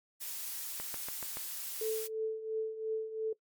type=noise; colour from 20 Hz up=blue; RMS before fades=-40 dBFS; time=0.2-2.08 s; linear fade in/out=20 ms
type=click train; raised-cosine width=0.5 ms; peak=-27 dBFS; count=5; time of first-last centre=0.8-1.371 s; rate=7.01 Hz
type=tone with tremolo; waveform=sine; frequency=440 Hz; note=A4; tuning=in tune; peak=-29 dBFS; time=1.81-3.33 s; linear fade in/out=5 ms; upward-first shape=triangle; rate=2.9 Hz; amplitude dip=75%
effects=noise-tail reverb RT60 0.1 s tail -20 dB re dry + MP3 96 kbps